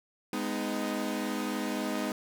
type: chord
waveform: sawtooth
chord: G# minor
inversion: none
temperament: equal with one note detuned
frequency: 207.7 / 251.4 / 311.1 Hz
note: G#3 / B3 / D#4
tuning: 0 / +31 / 0 cents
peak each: -31 dBFS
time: 0.33-2.12 s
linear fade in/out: 2 ms
effects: none